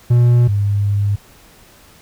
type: tone pair in turn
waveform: triangle / sine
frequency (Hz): 120.7 / 101.5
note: B2 / G#2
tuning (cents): -39 / -39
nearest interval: minor third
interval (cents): 300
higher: first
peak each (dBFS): -6 / -13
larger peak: first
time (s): 0.1-0.48 / 0.48-1.16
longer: second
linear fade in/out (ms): 10
effects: pink hiss -46 dBFS RMS until 2.01 s